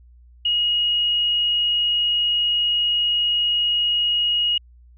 sine tone, 2885 Hz, F#7, 44 cents flat, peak -17 dBFS, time 0.45-4.58 s, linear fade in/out 5 ms, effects added 60 Hz sine -46 dBFS peak until 4.97 s

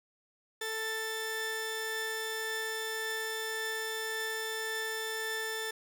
sawtooth tone pair together, 441.8 / 1769 Hz, A4 / A6, +7 / +9 cents, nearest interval 2 octaves, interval 2402 cents, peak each -34 / -32 dBFS, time 0.61-5.71 s, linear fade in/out 5 ms, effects none

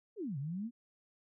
sine exponential two-way sweep, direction down then up, 473.6 to 130.81 to 247.3 Hz, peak -36 dBFS, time 0.16-0.71 s, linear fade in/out 50 ms, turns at 0.38 s, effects none

